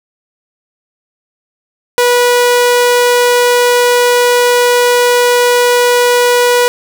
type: tone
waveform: sawtooth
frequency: 487.8 Hz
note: B4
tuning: 21 cents flat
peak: -3 dBFS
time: 1.98-6.68 s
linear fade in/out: 0 ms
effects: none